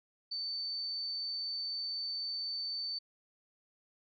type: tone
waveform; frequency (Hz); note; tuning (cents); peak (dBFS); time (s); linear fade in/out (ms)
sine; 4542; C#8; +41; -35; 0.31-2.99; 10
effects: none